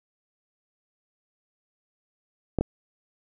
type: clicks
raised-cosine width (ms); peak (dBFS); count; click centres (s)
2; -10; 2; 2.587 / 2.61
effects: none